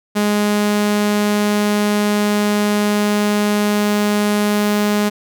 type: tone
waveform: sawtooth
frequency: 207.7 Hz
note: G#3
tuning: in tune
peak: -10 dBFS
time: 0.15-5.1 s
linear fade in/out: 20 ms
effects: none